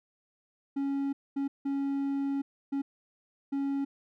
triangle tone bursts at uneven times, 277.2 Hz, C#4, in tune, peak -26 dBFS, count 5, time 0.76-1.13 / 1.36-1.48 / 1.65-2.42 / 2.72-2.82 / 3.52-3.85 s, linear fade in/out 10 ms, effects none

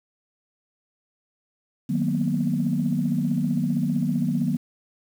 sine chord, B major seventh, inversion first, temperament just, 154.34 / 185.21 / 231.5 / 246.9 Hz, D#3 / F#3 / A#3 / B3, -14 / +2 / -12 / 0 cents, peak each -26 dBFS, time 1.89-4.57 s, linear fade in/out 10 ms, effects tanh soft clip ceiling -11 dBFS + 8-bit

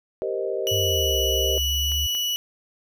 sine chord, C minor seventh, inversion second, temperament equal, 392 / 466.2 / 523.3 / 622.3 Hz, G4 / Bb4 / C5 / Eb5, 0 / 0 / 0 / 0 cents, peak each -28 / -30 / -30 / -30 dBFS, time 0.22-1.58 s, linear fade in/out 0 ms
35% pulse tone, 2945 Hz, F#7, 9 cents flat, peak -21 dBFS, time 0.67-2.36 s, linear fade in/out 0 ms
sine linear two-way sweep, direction down then up, 103.4 to 64 to 74.3 Hz, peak -25 dBFS, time 0.71-2.07 s, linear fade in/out 10 ms, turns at 1.19 s
clicks, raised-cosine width 0.3 ms, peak -24 dBFS, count 2, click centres 1.919 / 2.15 s
effects none

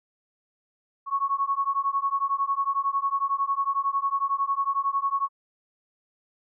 sine beating tone pair, 1100 / 1111 Hz, C#6 / C#6, -14 / +4 cents, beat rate 11 Hz, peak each -26 dBFS, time 1.06-5.29 s, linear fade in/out 50 ms, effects none

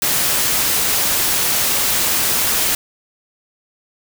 white noise, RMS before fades -17 dBFS, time 0.02-2.75 s, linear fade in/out 2 ms, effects none

